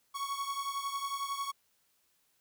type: beating tone pair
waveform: 45% pulse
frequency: 1108.7 / 1119.7 Hz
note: C#6 / C#6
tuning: 0 / +17 cents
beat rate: 11 Hz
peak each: -36 / -39 dBFS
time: 0.14-1.52 s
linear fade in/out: 20 ms
effects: white hiss -73 dBFS RMS until 2.4 s